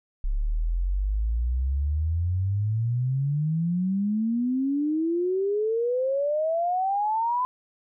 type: exponential sweep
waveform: sine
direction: up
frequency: 33.71 to 1015 Hz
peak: -22 dBFS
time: 0.24-7.45 s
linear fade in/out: 0 ms
effects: none